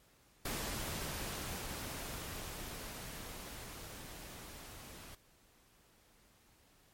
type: noise with level ramp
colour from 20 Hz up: pink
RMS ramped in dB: -39 to -52 dBFS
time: 0.45-5.15 s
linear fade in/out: 5 ms
effects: pink hiss -67 dBFS RMS until 6.93 s + MP3 64 kbps